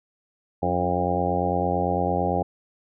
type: harmonic tone with a mistuned harmonic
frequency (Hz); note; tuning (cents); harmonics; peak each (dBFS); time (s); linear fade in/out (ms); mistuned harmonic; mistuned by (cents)
88.9; F2; +31; 1 / 2 / 3 / 4 / 5 / 6 / 7 / 8 / 9; -30 / -29 / -32 / -32 / -31 / -29 / -32 / -29 / -27; 0.62-2.43; 10; 3; +41
effects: none